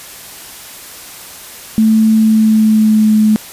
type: tone with pitch glide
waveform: sine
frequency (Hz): 220 to 215.2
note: A3 to A3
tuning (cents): 0 to -38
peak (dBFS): -6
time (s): 1.78-3.36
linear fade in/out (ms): 0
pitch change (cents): -38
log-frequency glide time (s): 2.18-3.15
effects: white hiss -32 dBFS RMS until 3.52 s + resampled to 32000 Hz